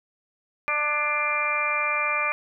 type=harmonic tone with a mistuned harmonic; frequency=297.4 Hz; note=D4; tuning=22 cents sharp; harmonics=2 / 3 / 4 / 5 / 6 / 7 / 8; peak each=-33 / -36 / -27 / -36 / -36 / -32 / -25 dBFS; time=0.68-2.32 s; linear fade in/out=0 ms; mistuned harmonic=6; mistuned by=-43 cents; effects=none